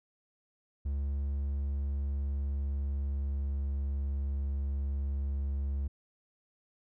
triangle tone with pitch glide, 70.1 to 69.46 Hz, C#2 to C#2, +20 to +4 cents, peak -28 dBFS, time 0.85-5.88 s, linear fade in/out 10 ms, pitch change -16 cents, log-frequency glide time 1.25-4 s, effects none

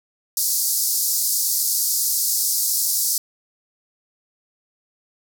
white band-pass noise, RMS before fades -21 dBFS, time 0.37-3.18 s, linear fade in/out 2 ms, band 4600 to 16000 Hz, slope 48 dB/octave, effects none

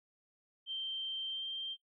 sine tone with pitch glide, 3136 to 3160 Hz, G7 to G7, 0 to +13 cents, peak -36 dBFS, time 0.66-1.77 s, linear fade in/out 50 ms, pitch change +13 cents, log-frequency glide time 1.29-1.44 s, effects noise-tail reverb RT60 0.1 s tail -18 dB re dry

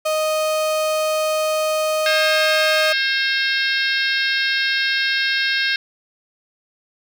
35% pulse tone, 622.3 Hz, D#5, in tune, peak -16 dBFS, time 0.05-2.93 s, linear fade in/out 10 ms
harmonic tone, 535 Hz, C5, 38 cents sharp, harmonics 3 / 4 / 5 / 6 / 7 / 8 / 9 / 10, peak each -20 / -26 / -26 / -29 / -25 / -28 / -32 / -30 dBFS, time 2.06-5.76 s, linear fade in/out 2 ms
effects 8-bit

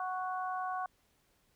harmonic tone, 370 Hz, F#4, in tune, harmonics 2 / 3 / 4, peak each -36 / -38 / -44 dBFS, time 0-0.86 s, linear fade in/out 2 ms, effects pink hiss -72 dBFS RMS until 1.55 s

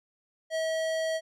sine tone with hard clipping, 643 Hz, E5, 43 cents flat, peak -29 dBFS, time 0.5-1.21 s, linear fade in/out 50 ms, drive 18 dB, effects none

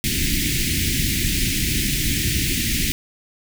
pink band-stop noise, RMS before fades -21 dBFS, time 0.04-2.92 s, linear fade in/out 0 ms, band 340 to 1900 Hz, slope 48 dB/octave, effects none

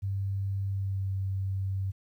sine tone with pitch glide, 98 to 96.37 Hz, G2 to G2, 0 to -29 cents, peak -28 dBFS, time 0.02-1.92 s, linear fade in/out 20 ms, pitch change -29 cents, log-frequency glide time 0.69-1.11 s, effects 11-bit

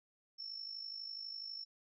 sine tone with amplitude modulation, 5400 Hz, E8, 41 cents sharp, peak -40 dBFS, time 0.38-1.65 s, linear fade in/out 20 ms, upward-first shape sine, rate 52.1 Hz, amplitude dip 65%, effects none

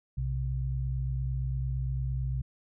sine tone pair together, 61.6 / 130.4 Hz, B1 / C3, -4 / -5 cents, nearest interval octave + minor second, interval 1299 cents, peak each -31 / -31 dBFS, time 0.17-2.42 s, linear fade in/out 10 ms, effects none

